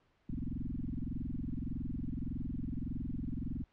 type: tone with frequency modulation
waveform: sine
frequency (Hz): 116.54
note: A#2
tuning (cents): 0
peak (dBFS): -35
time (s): 0.29-3.64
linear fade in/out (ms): 5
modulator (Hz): 21.7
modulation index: 7.4
effects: pink hiss -72 dBFS RMS until 3.72 s + low-pass 3000 Hz 12 dB/octave